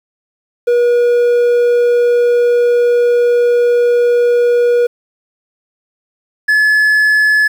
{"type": "tone pair in turn", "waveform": "triangle", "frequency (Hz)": [481.2, 1714.8], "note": ["B4", "A6"], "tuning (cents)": [-45, -45], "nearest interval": "octave + minor seventh", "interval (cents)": 2200, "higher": "second", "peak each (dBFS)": [-6, -6], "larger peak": "neither", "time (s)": [[0.67, 4.87], [6.48, 7.48]], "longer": "first", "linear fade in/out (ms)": 10, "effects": ["7-bit"]}